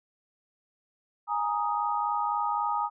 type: chord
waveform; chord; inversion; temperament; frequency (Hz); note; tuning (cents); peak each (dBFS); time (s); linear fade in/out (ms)
sine; Ab suspended second; none; just; 830.6 / 934.4 / 1245.9; Ab5 / Bb5 / Eb6; 0 / +4 / +2; -30; 1.27-2.9; 50
effects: none